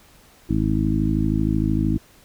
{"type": "harmonic tone with a mistuned harmonic", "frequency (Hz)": 53, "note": "G#1", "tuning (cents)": 36, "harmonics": [1, 2, 3, 4, 5, 6], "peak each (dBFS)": [-25, -25, -25, -25, -25, -25], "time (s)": [0.49, 1.98], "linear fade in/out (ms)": 10, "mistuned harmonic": 1, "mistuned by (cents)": -33, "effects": ["pink hiss -52 dBFS RMS until 2.24 s"]}